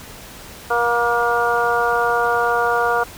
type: harmonic tone with a mistuned harmonic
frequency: 237.4 Hz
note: A#3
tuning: 32 cents sharp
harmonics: 2 / 3 / 4 / 5 / 6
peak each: -21 / -21 / -23 / -23 / -21 dBFS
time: 0.7-3.04 s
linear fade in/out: 10 ms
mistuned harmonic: 5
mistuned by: -15 cents
effects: pink hiss -38 dBFS RMS until 3.17 s